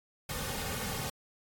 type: noise with comb filter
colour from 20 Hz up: pink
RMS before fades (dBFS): -36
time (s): 0.29-1.1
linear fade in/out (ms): 5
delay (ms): 3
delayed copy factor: -0.7
effects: AAC 64 kbps